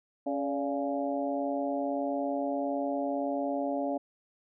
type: harmonic tone with a mistuned harmonic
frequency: 139.2 Hz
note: C#3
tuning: 8 cents sharp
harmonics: 2 / 3 / 4 / 5 / 6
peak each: -32 / -42 / -33 / -35 / -41 dBFS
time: 0.26-3.98 s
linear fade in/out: 10 ms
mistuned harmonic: 4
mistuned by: +54 cents
effects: none